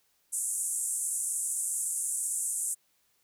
white band-pass noise, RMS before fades -32 dBFS, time 0.32-2.75 s, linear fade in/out 20 ms, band 7700 to 10000 Hz, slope 48 dB/octave, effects white hiss -71 dBFS RMS until 3.23 s

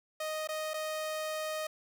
sawtooth tone with dropouts, 622.3 Hz, D#5, in tune, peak -30 dBFS, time 0.2-1.67 s, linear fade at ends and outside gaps 5 ms, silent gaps 0.474-0.488 / 0.736-0.74 s, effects none

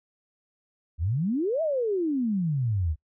sine exponential two-way sweep, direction up then down, 72.4 to 666 to 72.4 Hz, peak -23 dBFS, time 0.98-2.96 s, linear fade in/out 50 ms, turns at 1.62 s, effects noise-tail reverb RT60 0.1 s tail -24 dB re dry

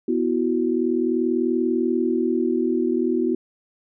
sine chord, B suspended fourth, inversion none, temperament equal, 246.9 / 329.6 / 370 Hz, B3 / E4 / F#4, 0 / 0 / 0 cents, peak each -23 dBFS, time 0.08-3.35 s, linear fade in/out 5 ms, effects none

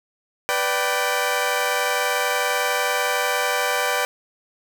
15% pulse chord, G major, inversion first, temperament equal with one note detuned, 493.9 / 587.3 / 776.3 Hz, B4 / D5 / G5, 0 / 0 / -17 cents, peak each -18 dBFS, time 0.49-4.05 s, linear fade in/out 0 ms, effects none

